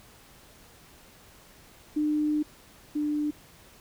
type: tone pair in turn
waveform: sine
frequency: 301.3 / 297.8 Hz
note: D4 / D4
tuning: +44 / +24 cents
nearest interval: unison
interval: 20 cents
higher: first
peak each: -23 / -25 dBFS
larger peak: first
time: 1.96-2.43 / 2.95-3.31 s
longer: first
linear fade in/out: 10 ms
effects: pink hiss -54 dBFS RMS until 3.8 s